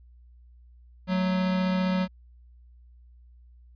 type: tone pair together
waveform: square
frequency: 185 / 220 Hz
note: F#3 / A3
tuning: 0 / 0 cents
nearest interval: minor third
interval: 300 cents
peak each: -24 / -35 dBFS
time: 1.07-2.08 s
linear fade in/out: 50 ms
effects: added 60 Hz sine -50 dBFS peak until 3.75 s + resampled to 11025 Hz